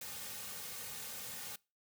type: noise with comb filter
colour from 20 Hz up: white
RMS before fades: -45 dBFS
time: 0.01-1.56 s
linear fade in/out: 5 ms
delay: 3 ms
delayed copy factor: -0.85
effects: noise-tail reverb RT60 0.3 s tail -24 dB re dry